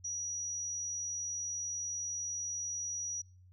sine tone, 5810 Hz, F#8, 32 cents flat, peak -35 dBFS, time 0.04-3.22 s, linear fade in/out 10 ms, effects noise-tail reverb RT60 0.4 s tail -25 dB re dry + added 91 Hz sine -56 dBFS peak until 3.52 s

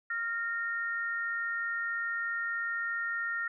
sine tone pair together, 1396.9 / 1841.6 Hz, F6 / A#6, 0 / -22 cents, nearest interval perfect fourth, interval 478 cents, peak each -34 / -33 dBFS, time 0.1-3.48 s, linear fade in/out 5 ms, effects none

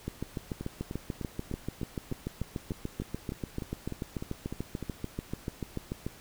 two click trains, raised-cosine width 3 ms, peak -20 / -23 dBFS, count 42 / 15, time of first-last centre 0.08-6.065 / 0.61-4.827 s, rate 6.85 / 3.32 Hz, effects pink hiss -52 dBFS RMS until 6.2 s

